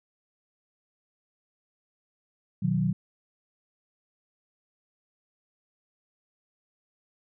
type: chord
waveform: sine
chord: B major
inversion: none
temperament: equal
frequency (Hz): 123.47 / 155.56 / 185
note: B2 / D#3 / F#3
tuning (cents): 0 / 0 / 0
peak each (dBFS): -29 / -27 / -26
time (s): 2.62-2.93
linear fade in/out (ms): 10
effects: none